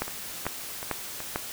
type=two click trains; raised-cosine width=0.5 ms; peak=-21 / -12 dBFS; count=4 / 4; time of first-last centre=0.08-1.204 / 0.02-1.359 s; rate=2.67 / 2.24 Hz; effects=white hiss -38 dBFS RMS until 1.52 s